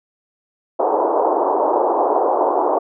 white band-pass noise, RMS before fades -17 dBFS, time 0.79-2.79 s, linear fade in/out 10 ms, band 320 to 970 Hz, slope 48 dB/octave, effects none

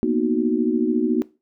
sine chord, B major seventh, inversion third, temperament equal, 233.1 / 246.9 / 311.1 / 370 Hz, A#3 / B3 / D#4 / F#4, 0 / 0 / 0 / 0 cents, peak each -23 dBFS, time 0.03-1.22 s, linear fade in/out 0 ms, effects noise-tail reverb RT60 0.3 s tail -20 dB re dry

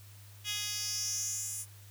10% pulse tone with high-pass filter sweep, 415.7 Hz, G#4, 2 cents sharp, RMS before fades -36 dBFS, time 0.44-1.66 s, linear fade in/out 50 ms, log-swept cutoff 3400 to 8900 Hz, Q 3.6, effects added 101 Hz sine -51 dBFS peak until 1.9 s + white hiss -58 dBFS RMS until 1.9 s

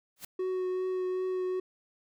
white noise with exponential growth, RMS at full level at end -36 dBFS, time 0.16-0.25 s, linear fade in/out 5 ms, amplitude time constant 18 ms
triangle tone with vibrato, 370 Hz, F#4, in tune, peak -27 dBFS, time 0.39-1.6 s, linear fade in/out 5 ms, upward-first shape triangle, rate 2.6 Hz, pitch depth 14 cents each way
effects none

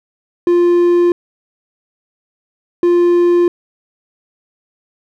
triangle tone pair in turn, 349.2 / 349.2 Hz, F4 / F4, 0 / 0 cents, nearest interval unison, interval 0 cents, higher neither, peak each -6 dBFS, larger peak neither, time 0.47-1.12 / 2.83-3.48 s, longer neither, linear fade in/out 2 ms, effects none

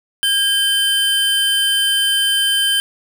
square tone pair together, 1614 / 3090 Hz, G#6 / G7, -50 / -26 cents, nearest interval major seventh, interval 1124 cents, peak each -22 / -15 dBFS, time 0.23-2.8 s, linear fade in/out 0 ms, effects none

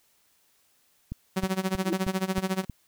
click train, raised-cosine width 5 ms, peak -21 dBFS, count 6, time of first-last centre 1.12-2.697 s, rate 3.17 Hz
sawtooth tone with tremolo, 188.9 Hz, F#3, 36 cents sharp, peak -19 dBFS, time 1.36-2.65 s, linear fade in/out 10 ms, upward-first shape sine, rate 14 Hz, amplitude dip 90%
sine tone with exponential growth, 333.9 Hz, E4, 22 cents sharp, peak -21 dBFS, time 1.79-1.93 s, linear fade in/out 0 ms, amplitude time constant 29 ms
effects white hiss -66 dBFS RMS until 2.87 s

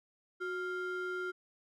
triangle ring-modulated tone, 880 Hz, A5, in tune, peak -30 dBFS, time 0.4-1.32 s, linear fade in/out 20 ms, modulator 514 Hz, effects none

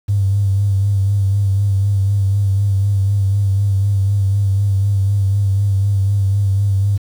triangle tone with vibrato, 99.1 Hz, G2, 19 cents sharp, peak -8 dBFS, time 0.08-6.98 s, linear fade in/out 20 ms, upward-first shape sine, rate 4 Hz, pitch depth 41 cents each way, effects tanh soft clip ceiling -10 dBFS + 7-bit

